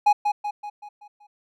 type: tone with echo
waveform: triangle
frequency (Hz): 830.6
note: G#5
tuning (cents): 0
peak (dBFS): -11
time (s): 0.06-0.13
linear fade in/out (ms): 10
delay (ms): 190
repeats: 6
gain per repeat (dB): -6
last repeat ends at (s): 1.27
effects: none